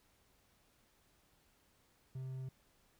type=tone; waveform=triangle; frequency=130.81 Hz; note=C3; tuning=in tune; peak=-39 dBFS; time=2.15-2.49 s; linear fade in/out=5 ms; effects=pink hiss -72 dBFS RMS until 2.99 s